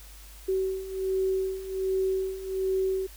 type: beating tone pair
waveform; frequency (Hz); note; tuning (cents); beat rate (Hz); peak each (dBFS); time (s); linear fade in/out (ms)
sine; 379.3 / 380.6; F#4 / F#4; +43 / +49; 1.3; -31 / -27; 0.48-3.07; 10
effects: added 50 Hz sine -46 dBFS peak until 3.16 s + white hiss -51 dBFS RMS until 3.16 s